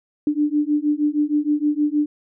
sine beating tone pair, 293.7 / 300.1 Hz, D4 / D4, 0 / +38 cents, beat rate 6.4 Hz, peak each -20 dBFS, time 0.27-2.06 s, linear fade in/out 2 ms, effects none

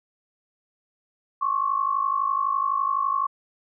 sine tone pair together, 1078 / 1129.9 Hz, C#6 / C#6, -49 / +33 cents, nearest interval minor second, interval 82 cents, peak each -24 dBFS, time 1.41-3.27 s, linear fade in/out 10 ms, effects none

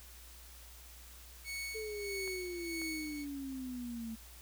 sawtooth tone with tremolo, 2217 Hz, C#7, in tune, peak -35 dBFS, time 1.44-3.26 s, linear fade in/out 50 ms, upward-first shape sine, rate 1.6 Hz, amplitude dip 65%
sine exponential sweep, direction down, 442.1 to 221.4 Hz, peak -39 dBFS, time 1.74-4.16 s, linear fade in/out 20 ms
clicks, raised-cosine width 0.5 ms, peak -36 dBFS, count 2, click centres 2.277 / 2.817 s
effects added 60 Hz sine -54 dBFS peak until 4.41 s + white hiss -56 dBFS RMS until 4.41 s

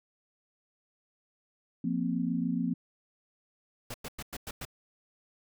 sine chord, F suspended fourth, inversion none, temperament equal with one note detuned, 174.61 / 233.1 / 260.4 Hz, F3 / Bb3 / C4, 0 / 0 / -8 cents, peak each -32 dBFS, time 1.84-2.74 s, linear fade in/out 5 ms
pink noise bursts, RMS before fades -39 dBFS, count 6, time 3.9-4.652 s, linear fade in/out 5 ms, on 42 ms, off 100 ms
effects none

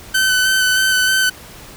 sawtooth tone with vibrato, 1521 Hz, F#6, 47 cents sharp, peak -9 dBFS, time 0.14-1.3 s, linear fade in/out 10 ms, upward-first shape square, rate 3.2 Hz, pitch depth 15 cents each way, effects pink hiss -38 dBFS RMS until 1.76 s

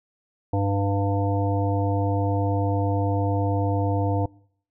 harmonic tone, 99.5 Hz, G2, 26 cents sharp, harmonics 1 / 3 / 5 / 7 / 9, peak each -22 / -27 / -29 / -30 / -32 dBFS, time 0.53-4.26 s, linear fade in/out 5 ms, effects noise-tail reverb RT60 0.6 s tail -24 dB re dry

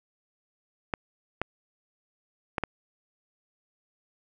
clicks, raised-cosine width 0.5 ms, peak -12 dBFS, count 4, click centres 0.938 / 1.416 / 2.582 / 2.637 s, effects none

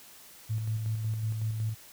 sine tone with tremolo, 110 Hz, A2, in tune, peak -27 dBFS, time 0.49-1.75 s, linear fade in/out 20 ms, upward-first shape square, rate 5.4 Hz, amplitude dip 35%, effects white hiss -52 dBFS RMS until 1.92 s

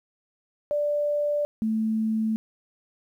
sine tone pair in turn, 587.3 / 220 Hz, D5 / A3, 0 / 0 cents, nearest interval octave + perfect fourth, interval 1700 cents, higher first, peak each -22 dBFS, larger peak neither, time 0.71-1.45 / 1.62-2.36 s, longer neither, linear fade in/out 0 ms, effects 10-bit

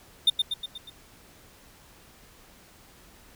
triangle tone with echo, 3620 Hz, A7, 48 cents sharp, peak -14 dBFS, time 0.27-0.3 s, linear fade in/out 5 ms, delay 120 ms, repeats 5, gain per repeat -5 dB, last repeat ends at 0.9 s, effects pink hiss -54 dBFS RMS until 3.35 s

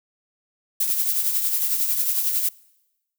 violet noise with tremolo, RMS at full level -20 dBFS, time 0.8-2.49 s, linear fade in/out 5 ms, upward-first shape triangle, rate 11 Hz, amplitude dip 55%, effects noise-tail reverb RT60 1.0 s tail -24 dB re dry

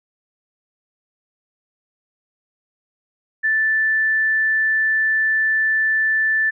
sine tone, 1760 Hz, A6, in tune, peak -15 dBFS, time 3.43-6.51 s, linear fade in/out 20 ms, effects none

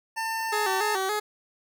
25% pulse tone, 897 Hz, A5, 33 cents sharp, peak -24 dBFS, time 0.16-0.97 s, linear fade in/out 20 ms
15% pulse tone with vibrato, 401.2 Hz, G4, 40 cents sharp, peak -19 dBFS, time 0.52-1.2 s, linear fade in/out 10 ms, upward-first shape square, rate 3.5 Hz, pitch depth 87 cents each way
effects none

